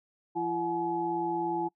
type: harmonic tone with a mistuned harmonic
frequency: 170 Hz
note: F3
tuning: 46 cents flat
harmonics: 1 / 2 / 4 / 5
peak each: -42 / -31 / -39 / -31 dBFS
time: 0.35-1.69 s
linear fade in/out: 20 ms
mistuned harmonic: 4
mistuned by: +130 cents
effects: noise-tail reverb RT60 0.1 s tail -24 dB re dry